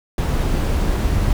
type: noise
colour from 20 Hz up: brown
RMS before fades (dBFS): -18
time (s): 0.18-1.33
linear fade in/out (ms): 2
effects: none